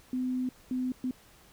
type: tone bursts at uneven times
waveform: sine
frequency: 254.2 Hz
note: C4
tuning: 50 cents flat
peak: -28 dBFS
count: 3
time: 0.13-0.49 / 0.71-0.92 / 1.04-1.11 s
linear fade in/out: 2 ms
effects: pink hiss -58 dBFS RMS until 1.52 s